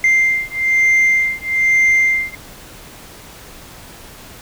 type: beating tone pair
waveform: sine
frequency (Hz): 2093 / 2094.1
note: C7 / C7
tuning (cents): 0 / +1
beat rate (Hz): 1.1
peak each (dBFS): -13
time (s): 0.04-2.35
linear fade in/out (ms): 2
effects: tanh soft clip ceiling -8 dBFS + pink hiss -38 dBFS RMS until 4.41 s